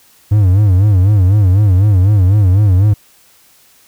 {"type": "tone with vibrato", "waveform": "triangle", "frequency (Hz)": 98, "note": "G2", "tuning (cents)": 0, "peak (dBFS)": -4, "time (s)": [0.31, 2.94], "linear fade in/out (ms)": 10, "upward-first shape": "sine", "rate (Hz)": 4, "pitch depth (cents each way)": 150, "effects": ["white hiss -48 dBFS RMS until 3.87 s"]}